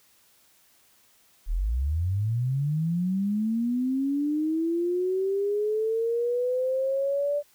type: linear sweep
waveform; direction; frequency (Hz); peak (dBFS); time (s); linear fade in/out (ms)
sine; up; 34.13 to 587; -23; 1.46-7.43; 50
effects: white hiss -61 dBFS RMS until 7.54 s